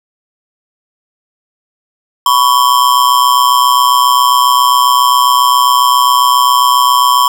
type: ring-modulated tone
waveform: square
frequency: 1055 Hz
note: C6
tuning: 14 cents sharp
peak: -4 dBFS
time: 2.26-7.28 s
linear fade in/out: 2 ms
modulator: 63.7 Hz
effects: none